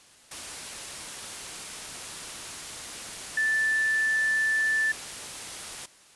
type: tone in noise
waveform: sine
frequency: 1760 Hz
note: A6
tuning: in tune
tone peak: -22 dBFS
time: 3.37-4.92 s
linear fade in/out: 5 ms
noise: white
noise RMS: -38 dBFS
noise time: 0.31-5.86 s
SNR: +13 dB
effects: white hiss -55 dBFS RMS until 6.15 s + resampled to 24000 Hz